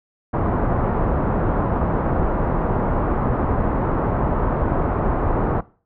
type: low-pass noise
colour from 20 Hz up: pink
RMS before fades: -20 dBFS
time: 0.33-5.61 s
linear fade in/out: 10 ms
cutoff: 1200 Hz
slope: 24 dB/octave
effects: noise-tail reverb RT60 0.4 s tail -20 dB re dry